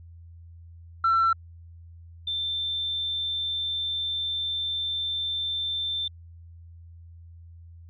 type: tone pair in turn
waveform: sine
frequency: 1345 / 3560 Hz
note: E6 / A7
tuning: +34 / +20 cents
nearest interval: octave + perfect fourth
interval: 1686 cents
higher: second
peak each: -17 / -26 dBFS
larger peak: first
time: 1.04-1.33 / 2.27-6.08 s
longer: second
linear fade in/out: 5 ms
effects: tanh soft clip ceiling -16 dBFS + added 84 Hz sine -44 dBFS peak until 7.89 s